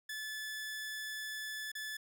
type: tone with dropouts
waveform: sawtooth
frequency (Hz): 1732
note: A6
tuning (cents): -28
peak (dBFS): -36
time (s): 0.09-1.97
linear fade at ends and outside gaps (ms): 5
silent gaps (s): 1.718-1.751
effects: none